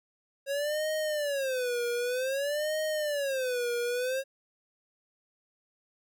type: tone with vibrato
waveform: square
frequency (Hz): 545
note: C#5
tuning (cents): -29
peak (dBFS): -29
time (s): 0.46-4.24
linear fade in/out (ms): 50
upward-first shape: sine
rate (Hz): 0.53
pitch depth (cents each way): 230
effects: none